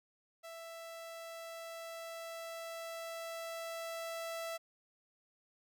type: tone with level ramp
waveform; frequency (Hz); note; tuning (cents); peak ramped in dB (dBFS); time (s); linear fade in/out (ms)
sawtooth; 662; E5; +7; -43 to -35; 0.43-4.58; 20
effects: none